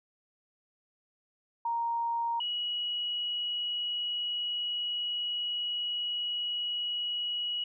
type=tone pair in turn; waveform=sine; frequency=932.3 / 2915 Hz; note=A#5 / F#7; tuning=0 / -26 cents; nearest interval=octave + minor sixth; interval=1974 cents; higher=second; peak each=-28 / -30 dBFS; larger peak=first; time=1.65-2.4 / 2.4-7.64 s; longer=second; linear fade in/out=5 ms; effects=none